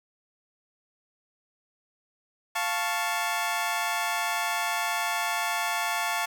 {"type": "chord", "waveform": "20% pulse", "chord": "F augmented", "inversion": "none", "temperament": "equal", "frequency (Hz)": [698.5, 880, 1108.7], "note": ["F5", "A5", "C#6"], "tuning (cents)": [0, 0, 0], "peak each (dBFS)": [-26, -25, -27], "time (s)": [2.55, 6.26], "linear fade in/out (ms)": 10, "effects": []}